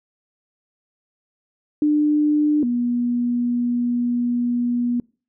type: tone pair in turn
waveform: sine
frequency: 298.9 / 241.7 Hz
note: D4 / B3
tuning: +31 / -37 cents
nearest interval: major third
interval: 368 cents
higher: first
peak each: -14 / -18 dBFS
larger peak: first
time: 1.82-2.63 / 2.63-5 s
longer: second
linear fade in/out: 2 ms
effects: noise-tail reverb RT60 0.4 s tail -26 dB re dry